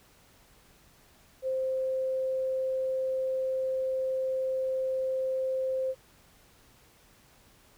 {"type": "tone", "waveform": "sine", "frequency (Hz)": 523.3, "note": "C5", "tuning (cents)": 0, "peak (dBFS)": -27, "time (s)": [1.42, 5.95], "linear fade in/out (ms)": 50, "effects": ["pink hiss -60 dBFS RMS until 7.77 s"]}